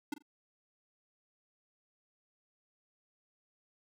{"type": "tone with echo", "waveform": "square", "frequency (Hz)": 293.7, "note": "D4", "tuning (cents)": 0, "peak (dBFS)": -34, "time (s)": [0.12, 0.14], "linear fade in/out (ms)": 5, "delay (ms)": 42, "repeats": 2, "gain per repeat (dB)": -14, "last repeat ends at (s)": 0.224, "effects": []}